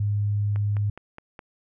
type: tone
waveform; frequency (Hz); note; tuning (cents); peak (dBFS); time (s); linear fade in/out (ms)
sine; 103; G#2; -14; -21; 0-0.9; 5
type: click train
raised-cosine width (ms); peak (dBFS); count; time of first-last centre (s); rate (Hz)
0.5; -25; 5; 0.56-1.392; 4.81
effects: none